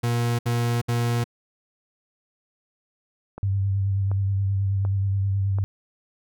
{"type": "tone bursts", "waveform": "40% pulse", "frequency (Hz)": 118.8, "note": "A#2", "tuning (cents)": 33, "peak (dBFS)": -20, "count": 3, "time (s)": [0.03, 1.242], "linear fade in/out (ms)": 10, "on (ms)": 360, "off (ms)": 66}
{"type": "click train", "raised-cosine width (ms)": 1, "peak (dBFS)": -22, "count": 4, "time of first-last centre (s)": [3.38, 5.586], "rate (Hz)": 1.36}
{"type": "tone with vibrato", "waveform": "sine", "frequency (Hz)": 98, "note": "G2", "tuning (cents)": 0, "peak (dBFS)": -20, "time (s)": [3.43, 5.64], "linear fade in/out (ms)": 0, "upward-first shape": "sine", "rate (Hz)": 9.4, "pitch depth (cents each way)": 28}
{"effects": []}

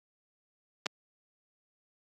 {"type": "clicks", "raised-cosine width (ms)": 0.2, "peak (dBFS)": -14, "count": 2, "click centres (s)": [0.86, 0.865], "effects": ["high-pass 200 Hz 12 dB/octave", "AAC 48 kbps"]}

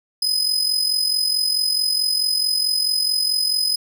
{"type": "tone with amplitude modulation", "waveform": "40% pulse", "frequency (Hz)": 5030, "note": "D#8", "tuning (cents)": 18, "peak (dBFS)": -14, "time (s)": [0.22, 3.76], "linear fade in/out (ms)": 5, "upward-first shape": "sine", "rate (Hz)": 44.6, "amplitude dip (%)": 60, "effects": []}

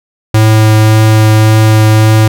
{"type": "tone with vibrato", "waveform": "square", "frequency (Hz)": 109, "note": "A2", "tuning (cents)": -16, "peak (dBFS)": -4, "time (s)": [0.34, 2.28], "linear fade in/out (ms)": 5, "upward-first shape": "triangle", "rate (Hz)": 1.8, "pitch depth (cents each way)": 9, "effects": []}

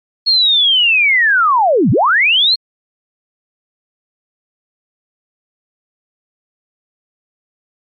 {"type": "linear two-way sweep", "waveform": "sine", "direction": "down then up", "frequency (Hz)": [4340, 98, 4340], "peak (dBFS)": -8, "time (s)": [0.26, 2.56], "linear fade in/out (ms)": 20, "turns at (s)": 1.91, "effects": ["MP3 48 kbps"]}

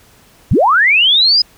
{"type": "linear sweep", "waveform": "sine", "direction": "up", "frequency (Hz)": [51.91, 5070], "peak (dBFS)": -7, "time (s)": [0.51, 1.42], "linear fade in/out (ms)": 5, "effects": ["pink hiss -47 dBFS RMS until 1.57 s"]}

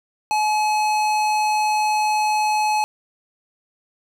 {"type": "tone with hard clipping", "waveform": "sine", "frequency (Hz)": 852, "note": "G#5", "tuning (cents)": 44, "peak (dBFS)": -19, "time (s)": [0.31, 2.84], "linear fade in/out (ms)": 0, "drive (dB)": 17, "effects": []}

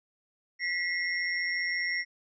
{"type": "tone cluster", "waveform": "sine", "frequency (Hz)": [1949, 2124, 5540], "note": ["B6", "C7", "F8"], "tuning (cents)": [-23, 25, -15], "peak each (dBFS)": [-30, -33, -37], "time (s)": [0.59, 2.05], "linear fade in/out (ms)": 50, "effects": []}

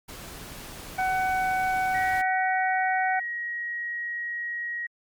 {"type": "noise", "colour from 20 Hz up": "pink", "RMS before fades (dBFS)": -41, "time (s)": [0.08, 2.22], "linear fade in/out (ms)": 10}
{"type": "harmonic tone", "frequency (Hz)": 750, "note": "F#5", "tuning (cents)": 23, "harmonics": [1, 2, 3], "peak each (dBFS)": [-24, -30, -34], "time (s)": [0.98, 3.2], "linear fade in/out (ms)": 10}
{"type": "tone with pitch glide", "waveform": "sine", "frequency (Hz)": [1910, 1895.7], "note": ["A#6", "A#6"], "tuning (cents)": [42, 29], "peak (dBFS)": -29, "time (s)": [1.94, 4.87], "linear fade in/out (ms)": 10, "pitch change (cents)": -13, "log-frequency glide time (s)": [2.23, 3.33]}
{"effects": ["Opus 48 kbps"]}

